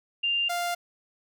sine / sawtooth tone pair in turn, 2794 / 698.5 Hz, F7 / F5, 0 / 0 cents, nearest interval 2 octaves, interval 2400 cents, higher first, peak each -23 dBFS, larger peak neither, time 0.23-0.49 / 0.49-0.75 s, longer neither, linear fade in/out 10 ms, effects none

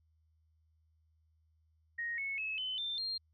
sine tone with pitch steps, 1871 / 2199 / 2586 / 3039 / 3573 / 4200 Hz, A#6 / C#7 / E7 / F#7 / A7 / C8, +6 / -14 / -34 / +46 / +26 / +6 cents, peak -35 dBFS, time 1.98-3.18 s, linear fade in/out 10 ms, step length 200 ms, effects added 79 Hz sine -69 dBFS peak until 3.33 s

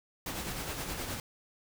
pink noise with tremolo, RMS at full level -36 dBFS, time 0.26-1.2 s, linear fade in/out 2 ms, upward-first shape sine, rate 9.6 Hz, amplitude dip 40%, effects none

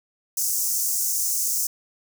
pink high-pass noise, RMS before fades -24 dBFS, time 0.37-1.67 s, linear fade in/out 5 ms, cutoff 5700 Hz, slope 48 dB/octave, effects none

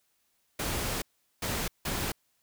pink noise bursts at uneven times, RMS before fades -32 dBFS, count 3, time 0.59-1.02 / 1.42-1.68 / 1.85-2.12 s, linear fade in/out 5 ms, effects white hiss -73 dBFS RMS until 2.42 s

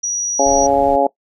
sine tone, 5800 Hz, F#8, 35 cents flat, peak -16 dBFS, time 0.03-0.67 s, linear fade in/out 10 ms
harmonic tone, 139.2 Hz, C#3, 8 cents sharp, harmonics 2 / 3 / 4 / 5 / 6, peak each -21 / -21 / -15 / -17 / -17 dBFS, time 0.39-1.07 s, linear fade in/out 5 ms
brown noise, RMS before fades -31 dBFS, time 0.46-0.96 s, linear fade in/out 5 ms
effects noise-tail reverb RT60 0.1 s tail -20 dB re dry

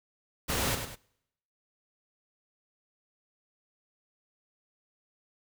pink noise with echo, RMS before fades -30 dBFS, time 0.48-0.76 s, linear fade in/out 20 ms, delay 100 ms, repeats 2, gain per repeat -7 dB, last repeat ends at 0.96 s, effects noise-tail reverb RT60 0.8 s tail -24 dB re dry

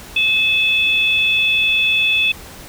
sine tone pair together, 2586 / 3452 Hz, E7 / A7, -34 / -34 cents, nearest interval perfect fourth, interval 500 cents, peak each -14 / -18 dBFS, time 0.16-2.32 s, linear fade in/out 5 ms, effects pink hiss -37 dBFS RMS until 2.68 s

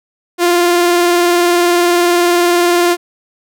sawtooth tone with vibrato, 349.2 Hz, F4, in tune, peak -5 dBFS, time 0.38-2.97 s, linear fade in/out 50 ms, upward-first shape sine, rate 20 Hz, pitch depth 29 cents each way, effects none

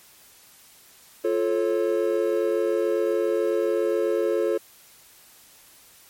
triangle chord, F augmented, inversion none, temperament just, 349.2 / 436.5 / 545.7 Hz, F4 / A4 / C#5, 0 / -14 / -27 cents, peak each -23 / -22 / -24 dBFS, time 1.24-4.58 s, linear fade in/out 10 ms, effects white hiss -52 dBFS RMS until 6.09 s + MP3 64 kbps

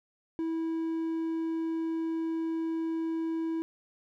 triangle tone, 326.1 Hz, E4, 19 cents flat, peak -27 dBFS, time 0.39-3.62 s, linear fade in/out 0 ms, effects none

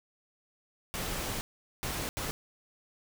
pink noise bursts at uneven times, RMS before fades -35 dBFS, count 3, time 0.94-1.41 / 1.83-2.09 / 2.17-2.31 s, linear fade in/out 0 ms, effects none

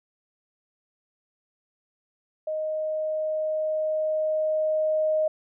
sine tone with level ramp, 622.3 Hz, D#5, in tune, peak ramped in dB -26 to -20 dBFS, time 2.47-5.28 s, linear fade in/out 5 ms, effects none

